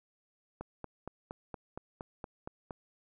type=click train; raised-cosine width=1 ms; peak=-26 dBFS; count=10; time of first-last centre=0.61-2.708 s; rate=4.29 Hz; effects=none